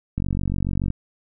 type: click train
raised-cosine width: 5 ms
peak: -12 dBFS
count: 35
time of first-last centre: 0.18-0.903 s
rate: 47 Hz
effects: none